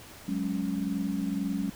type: chord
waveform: sine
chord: F# suspended second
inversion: none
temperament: equal with one note detuned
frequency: 185.75 / 207.7 / 277.2 Hz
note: F#3 / G#3 / C#4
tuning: +7 / 0 / 0 cents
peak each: -32 dBFS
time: 0.28-1.7 s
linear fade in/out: 5 ms
effects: pink hiss -48 dBFS RMS until 1.75 s